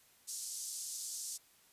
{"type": "band-pass noise", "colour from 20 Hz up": "white", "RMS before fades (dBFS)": -43, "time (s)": [0.27, 1.38], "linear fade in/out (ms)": 20, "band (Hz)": [5300, 9300], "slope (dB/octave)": 24, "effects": ["white hiss -66 dBFS RMS until 1.72 s", "resampled to 32000 Hz"]}